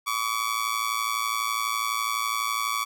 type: tone with amplitude modulation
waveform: sawtooth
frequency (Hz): 1139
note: C#6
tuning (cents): +47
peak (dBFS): -18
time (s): 0.06-2.85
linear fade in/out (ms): 20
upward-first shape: sine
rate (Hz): 112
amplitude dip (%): 75
effects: none